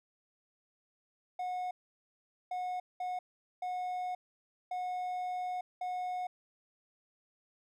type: tone bursts at uneven times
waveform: triangle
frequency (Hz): 728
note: F#5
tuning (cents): -28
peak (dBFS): -32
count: 6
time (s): 1.39-1.71 / 2.51-2.8 / 3-3.19 / 3.62-4.15 / 4.71-5.61 / 5.81-6.27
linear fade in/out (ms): 5
effects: none